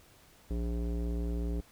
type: tone with low-pass filter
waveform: square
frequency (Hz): 58.27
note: A#1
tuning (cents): 0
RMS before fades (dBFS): -33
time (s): 0.5-1.61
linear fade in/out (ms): 10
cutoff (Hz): 400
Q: 1.7
effects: pink hiss -60 dBFS RMS until 1.71 s